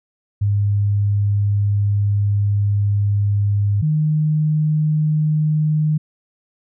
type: tone pair in turn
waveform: sine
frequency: 101.9 / 153.47 Hz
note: G#2 / D#3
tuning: -32 / -23 cents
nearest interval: perfect fifth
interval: 709 cents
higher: second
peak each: -14 dBFS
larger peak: neither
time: 0.41-3.82 / 3.82-5.98 s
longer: first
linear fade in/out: 10 ms
effects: none